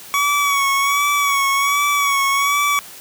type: tone with vibrato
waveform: 25% pulse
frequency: 1127 Hz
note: C#6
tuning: 28 cents sharp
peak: -11 dBFS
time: 0.14-2.79 s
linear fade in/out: 0 ms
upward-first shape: sine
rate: 1.3 Hz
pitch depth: 42 cents each way
effects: white hiss -38 dBFS RMS until 3 s + high-pass 80 Hz 12 dB/octave